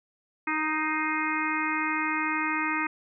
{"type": "harmonic tone with a mistuned harmonic", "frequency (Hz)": 311.1, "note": "D#4", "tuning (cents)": 0, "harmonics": [1, 3, 4, 5, 6, 7, 8], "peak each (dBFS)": [-32, -33, -32, -35, -35, -32, -34], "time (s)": [0.47, 2.87], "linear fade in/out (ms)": 5, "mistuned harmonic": 7, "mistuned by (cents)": -45, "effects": []}